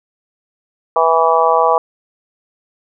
harmonic tone, 163.8 Hz, E3, 11 cents flat, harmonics 3 / 4 / 5 / 6 / 7, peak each -16 / -16 / -16 / -16 / -16 dBFS, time 0.96-1.78 s, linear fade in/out 2 ms, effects none

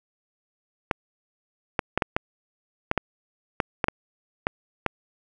clicks, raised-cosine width 0.5 ms, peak -6 dBFS, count 12, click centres 0.912 / 1.792 / 1.976 / 2.022 / 2.165 / 2.914 / 2.977 / 3.602 / 3.842 / 3.884 / 4.469 / 4.863 s, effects none

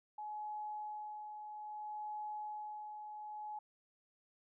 sine tone with tremolo, 846 Hz, G#5, 32 cents sharp, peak -40 dBFS, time 0.18-3.59 s, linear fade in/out 5 ms, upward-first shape sine, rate 0.61 Hz, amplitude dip 45%, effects none

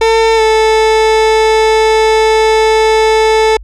30% pulse tone with pitch glide, 449.2 to 438.9 Hz, A4 to A4, +36 to -4 cents, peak -4 dBFS, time 0.01-3.57 s, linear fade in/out 5 ms, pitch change -40 cents, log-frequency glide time 0.36-0.41 s, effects added 50 Hz sine -28 dBFS peak until 3.63 s + low-pass 6000 Hz 12 dB/octave

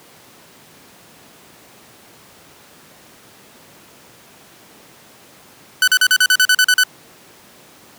sawtooth tone bursts, 1500 Hz, F#6, 23 cents sharp, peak -6 dBFS, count 11, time 5.82-6.836 s, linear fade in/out 2 ms, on 56 ms, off 40 ms, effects pink hiss -45 dBFS RMS until 7.98 s + high-pass 150 Hz 12 dB/octave

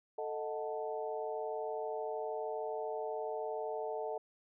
harmonic tone with a mistuned harmonic, 146.83 Hz, D3, in tune, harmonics 3 / 4 / 5 / 6, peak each -39 / -41 / -43 / -45 dBFS, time 0.18-4.18 s, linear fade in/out 5 ms, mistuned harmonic 4, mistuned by +98 cents, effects none

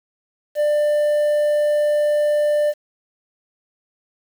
triangle tone with quantisation, 594 Hz, D5, 20 cents sharp, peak -13 dBFS, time 0.55-2.74 s, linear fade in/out 50 ms, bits 7, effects none

